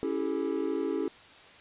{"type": "chord", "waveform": "triangle", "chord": "A dominant seventh", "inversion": "first", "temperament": "equal with one note detuned", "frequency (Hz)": [277.2, 329.6, 392, 431.9], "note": ["C#4", "E4", "G4", "A4"], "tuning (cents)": [0, 0, 0, -32], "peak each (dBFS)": [-32, -31, -32, -32], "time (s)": [0.03, 1.08], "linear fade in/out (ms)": 0, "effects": ["white hiss -52 dBFS RMS until 1.6 s", "resampled to 8000 Hz"]}